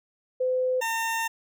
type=tone pair in turn; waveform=sine / 20% pulse; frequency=510 / 908.7 Hz; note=C5 / A#5; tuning=-44 / -44 cents; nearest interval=minor seventh; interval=1000 cents; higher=second; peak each=-22 / -21 dBFS; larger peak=second; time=0.4-0.81 / 0.81-1.28 s; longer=second; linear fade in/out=10 ms; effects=none